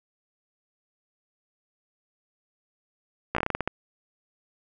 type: slowing click train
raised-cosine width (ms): 0.5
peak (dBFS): -10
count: 10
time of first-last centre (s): 3.35-3.676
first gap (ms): 15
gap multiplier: 1.21
effects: none